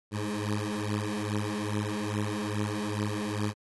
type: beating tone pair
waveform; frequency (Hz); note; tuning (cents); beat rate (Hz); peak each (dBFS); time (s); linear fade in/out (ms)
15% pulse; 103.5 / 105.9; G#2 / G#2; -5 / +34; 2.4; -26; 0.11-3.54; 50
effects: AAC 32 kbps